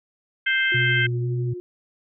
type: harmonic tone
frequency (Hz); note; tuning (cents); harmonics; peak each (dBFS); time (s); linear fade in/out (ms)
523.3; C5; 0; 3 / 4 / 5 / 6; -21 / -23 / -31 / -28; 0.46-1.07; 10
type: tone with tremolo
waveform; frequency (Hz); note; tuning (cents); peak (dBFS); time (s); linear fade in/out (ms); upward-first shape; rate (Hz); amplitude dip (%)
sine; 357.3; F4; +40; -30; 0.72-1.6; 0; sine; 12; 35
type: tone with vibrato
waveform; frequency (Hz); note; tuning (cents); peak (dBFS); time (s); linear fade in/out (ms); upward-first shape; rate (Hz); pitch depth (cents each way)
sine; 123.47; B2; 0; -22; 0.74-1.54; 10; square; 2; 20
effects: none